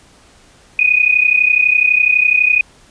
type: tone pair together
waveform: sine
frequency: 2465 / 2497 Hz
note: D#7 / D#7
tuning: -17 / +6 cents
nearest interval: unison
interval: 23 cents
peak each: -12 dBFS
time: 0.79-2.61 s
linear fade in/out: 2 ms
effects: pink hiss -47 dBFS RMS until 2.9 s + resampled to 22050 Hz